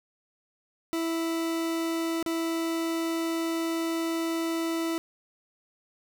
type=tone with dropouts; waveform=40% pulse; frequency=329.6 Hz; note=E4; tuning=in tune; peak=-26 dBFS; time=0.93-4.98 s; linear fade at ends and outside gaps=0 ms; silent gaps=2.227-2.262 s; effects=none